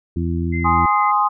harmonic tone, 84.5 Hz, E2, 43 cents sharp, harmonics 1 / 2 / 3 / 4, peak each -21 / -24 / -26 / -27 dBFS, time 0.16-0.86 s, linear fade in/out 5 ms
sine tone with vibrato, 2065 Hz, C7, 23 cents flat, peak -26 dBFS, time 0.52-1.12 s, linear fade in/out 20 ms, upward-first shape triangle, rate 5.3 Hz, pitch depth 12 cents each way
sine chord, Ab major, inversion none, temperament equal, 830.6 / 1046.5 / 1244.5 Hz, Ab5 / C6 / Eb6, 0 / 0 / 0 cents, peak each -18 dBFS, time 0.64-1.29 s, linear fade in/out 20 ms
effects none

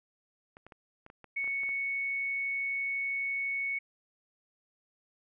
clicks, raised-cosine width 0.5 ms, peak -34 dBFS, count 10, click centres 0.569 / 0.666 / 0.722 / 1.064 / 1.101 / 1.243 / 1.443 / 1.476 / 1.634 / 1.691 s
sine tone, 2217 Hz, C#7, in tune, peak -30 dBFS, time 1.36-3.79 s, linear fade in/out 10 ms
effects none

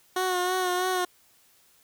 15% pulse tone with vibrato, 365.3 Hz, F#4, 22 cents flat, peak -18 dBFS, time 0.16-1.05 s, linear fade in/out 5 ms, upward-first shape sine, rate 3.1 Hz, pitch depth 33 cents each way, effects white hiss -61 dBFS RMS until 1.83 s

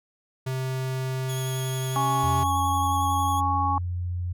square tone, 130.6 Hz, C3, 3 cents flat, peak -27 dBFS, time 0.46-2.44 s, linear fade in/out 10 ms
15% pulse tone with vibrato, 3322 Hz, G#7, in tune, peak -29 dBFS, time 1.28-3.41 s, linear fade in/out 20 ms, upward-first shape sine, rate 11 Hz, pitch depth 25 cents each way
harmonic tone, 277.2 Hz, C#4, in tune, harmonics 1 / 3 / 4, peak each -34 / -25 / -25 dBFS, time 1.96-3.78 s, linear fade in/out 0 ms
sine tone with pitch glide, 87 to 88.57 Hz, F2 to F2, -6 to +25 cents, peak -26 dBFS, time 2.23-4.33 s, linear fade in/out 10 ms, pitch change +31 cents, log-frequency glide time 2.44-3.94 s
effects none

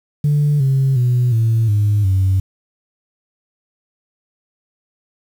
sine tone with pitch steps, 146.83 / 134.64 / 123.47 / 113.22 / 103.82 / 95.21 Hz, D3 / C3 / B2 / A2 / G#2 / G2, 0 / +50 / 0 / +50 / 0 / -50 cents, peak -10 dBFS, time 0.24-2.4 s, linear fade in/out 5 ms, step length 360 ms, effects tanh soft clip ceiling -9 dBFS + 7-bit

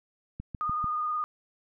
click train, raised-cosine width 5 ms, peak -24 dBFS, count 4, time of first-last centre 0.4-0.843 s, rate 6.77 Hz
sine tone with vibrato, 1227 Hz, D#6, 25 cents flat, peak -27 dBFS, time 0.61-1.24 s, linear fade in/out 0 ms, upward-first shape sine, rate 19 Hz, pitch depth 27 cents each way
effects none

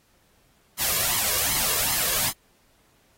white noise with flanger, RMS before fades -24 dBFS, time 0.77-2.33 s, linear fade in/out 50 ms, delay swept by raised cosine 0.96 to 1.84 ms, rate 2.6 Hz, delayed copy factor +0.7, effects pink hiss -63 dBFS RMS until 3.17 s + AAC 48 kbps

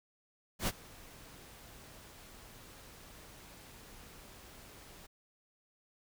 pink noise with ADSR envelope, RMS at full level -32 dBFS, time 0.59-5.07 s, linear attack 86 ms, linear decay 38 ms, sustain -22 dB, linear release 13 ms, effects none

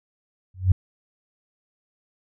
sine tone with exponential growth, 92.7 Hz, F#2, 4 cents sharp, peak -9 dBFS, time 0.54-0.72 s, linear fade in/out 5 ms, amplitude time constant 39 ms, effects none

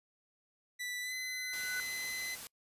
sawtooth tone with pitch glide, 1975.5 to 2025 Hz, B6 to B6, 0 to +43 cents, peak -34 dBFS, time 0.79-2.36 s, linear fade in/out 20 ms, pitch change +43 cents, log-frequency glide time 1.01-1.13 s
sine tone with exponential growth, 1490 Hz, F#6, 12 cents sharp, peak -34 dBFS, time 1.01-1.8 s, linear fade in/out 0 ms, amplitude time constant 170 ms
white noise, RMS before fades -46 dBFS, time 1.53-2.47 s, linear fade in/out 0 ms
effects noise-tail reverb RT60 0.1 s tail -26 dB re dry + resampled to 32000 Hz

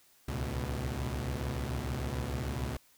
sawtooth tone cluster, 64.3 / 71.1 / 110.1 / 124.1 Hz, C2 / C#2 / A2 / B2, -30 / +45 / +2 / +9 cents, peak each -37 / -32 / -38 / -34 dBFS, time 0.28-2.77 s, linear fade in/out 5 ms, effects white hiss -64 dBFS RMS until 2.97 s

